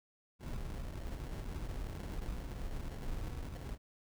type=noise with sample-and-hold; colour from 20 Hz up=brown; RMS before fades=-41 dBFS; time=0.39-3.78 s; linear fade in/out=50 ms; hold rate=1225 Hz; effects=none